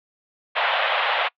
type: band-pass noise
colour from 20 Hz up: pink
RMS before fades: -22 dBFS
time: 0.55-1.29 s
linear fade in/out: 20 ms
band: 570 to 3500 Hz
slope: 48 dB/octave
effects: noise-tail reverb RT60 0.1 s tail -25 dB re dry